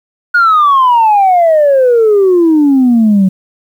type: exponential sweep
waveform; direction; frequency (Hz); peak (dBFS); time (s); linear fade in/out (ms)
sine; down; 1454 to 185; -3; 0.34-3.29; 10
effects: tanh soft clip ceiling -2 dBFS + 7-bit